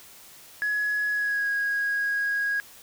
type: tone with pitch glide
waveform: sine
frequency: 1684 to 1646.5 Hz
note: G#6 to G#6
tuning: +24 to -15 cents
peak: -22 dBFS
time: 0.62-2.6 s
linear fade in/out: 0 ms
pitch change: -39 cents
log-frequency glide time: 1.1-1.48 s
effects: tanh soft clip ceiling -20 dBFS + white hiss -49 dBFS RMS until 2.82 s